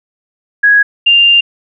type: tone pair in turn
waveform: sine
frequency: 1661.2 / 2794 Hz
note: G#6 / F7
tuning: 0 / 0 cents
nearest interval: major sixth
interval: 900 cents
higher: second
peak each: -4 dBFS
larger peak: neither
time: 0.63-0.83 / 1.06-1.41 s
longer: second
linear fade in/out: 10 ms
effects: none